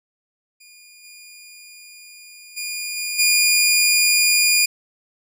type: tone with level steps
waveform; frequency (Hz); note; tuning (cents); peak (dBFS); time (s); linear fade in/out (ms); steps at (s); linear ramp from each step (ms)
15% pulse; 2428; D#7; -43; -38 / -34 / -19 / -17 / -7; 0.6-4.66; 10; 1.03 / 2.56 / 2.96 / 3.18; 20
effects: none